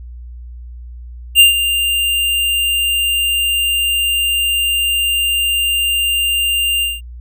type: tone with ADSR envelope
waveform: square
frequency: 2794 Hz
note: F7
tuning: in tune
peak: -3 dBFS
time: 1.35-7.01 s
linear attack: 49 ms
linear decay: 130 ms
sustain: -11 dB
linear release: 190 ms
effects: added 60 Hz sine -29 dBFS peak until 7.2 s